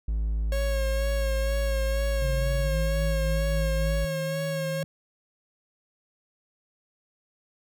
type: tone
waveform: triangle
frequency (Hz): 54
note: A1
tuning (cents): -32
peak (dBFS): -22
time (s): 0.08-4.05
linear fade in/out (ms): 5
type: tone with vibrato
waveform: 45% pulse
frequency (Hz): 546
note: C#5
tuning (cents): -26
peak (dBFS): -29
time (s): 0.52-4.83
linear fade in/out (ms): 2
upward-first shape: sine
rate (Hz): 2.1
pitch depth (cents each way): 29
type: tone with pitch glide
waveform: sine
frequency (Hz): 138.59 to 158.28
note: C#3 to D#3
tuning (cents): 0 to +30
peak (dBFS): -30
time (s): 2.22-4.84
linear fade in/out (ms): 0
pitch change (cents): +230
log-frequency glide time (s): 2.56-2.76
effects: none